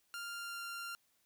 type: tone with pitch glide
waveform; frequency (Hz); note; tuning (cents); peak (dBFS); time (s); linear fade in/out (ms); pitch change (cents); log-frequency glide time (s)
sawtooth; 1396.9 to 1388.1; F6 to F6; 0 to -11; -38; 0.14-0.95; 0; -11; 0.33-0.65
effects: white hiss -75 dBFS RMS until 1.25 s